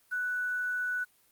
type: tone with quantisation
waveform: sine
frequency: 1484 Hz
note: F#6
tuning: 5 cents sharp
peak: -29 dBFS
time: 0.11-1.05 s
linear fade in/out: 20 ms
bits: 9
effects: white hiss -66 dBFS RMS until 1.31 s + Opus 32 kbps